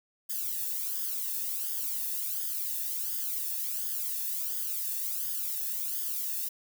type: noise with flanger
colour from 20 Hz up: violet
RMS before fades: -33 dBFS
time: 0.29-6.49 s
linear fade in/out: 10 ms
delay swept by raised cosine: 0.6 to 1.15 ms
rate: 1.4 Hz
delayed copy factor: +0.9
effects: none